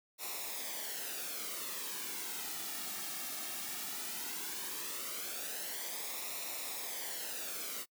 white noise with flanger, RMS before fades -41 dBFS, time 0.18-7.86 s, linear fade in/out 50 ms, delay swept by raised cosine 0.63 to 2.03 ms, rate 0.16 Hz, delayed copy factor -0.6, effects noise-tail reverb RT60 0.1 s tail -26 dB re dry + high-pass 200 Hz 12 dB/octave

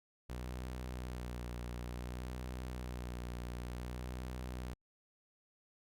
sawtooth tone with vibrato, 61.4 Hz, B1, 9 cents flat, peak -37 dBFS, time 0.29-4.74 s, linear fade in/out 10 ms, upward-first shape sine, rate 0.56 Hz, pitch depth 36 cents each way, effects Opus 48 kbps

